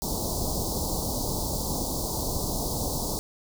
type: band-stop noise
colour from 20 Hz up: pink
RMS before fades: -29 dBFS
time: 0.02-3.19 s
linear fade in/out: 0 ms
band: 990 to 4200 Hz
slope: 48 dB/octave
effects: none